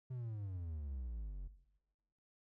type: exponential sweep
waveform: triangle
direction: down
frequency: 130.81 to 43.65 Hz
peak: -39 dBFS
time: 0.1-1.48 s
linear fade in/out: 10 ms
effects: noise-tail reverb RT60 1.0 s tail -17 dB re dry